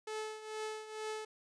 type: tone with tremolo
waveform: sawtooth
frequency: 433 Hz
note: A4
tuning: 28 cents flat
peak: -33 dBFS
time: 0.07-1.25 s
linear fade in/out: 5 ms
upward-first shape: triangle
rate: 2.2 Hz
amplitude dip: 75%
effects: resampled to 22050 Hz